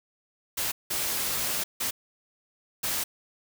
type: noise bursts at uneven times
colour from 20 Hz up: white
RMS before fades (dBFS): -29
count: 4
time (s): 0.57-0.72 / 0.9-1.64 / 1.8-1.91 / 2.83-3.04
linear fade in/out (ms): 10
effects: none